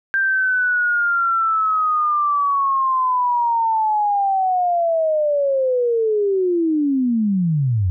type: linear sweep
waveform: sine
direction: down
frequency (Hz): 1585 to 85.5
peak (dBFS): -15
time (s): 0.14-7.9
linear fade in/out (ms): 0
effects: none